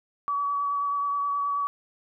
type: tone with vibrato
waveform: sine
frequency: 1139 Hz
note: C#6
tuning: 47 cents sharp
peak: -24 dBFS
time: 0.28-1.67 s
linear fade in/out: 0 ms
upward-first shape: sine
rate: 9.4 Hz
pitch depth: 15 cents each way
effects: none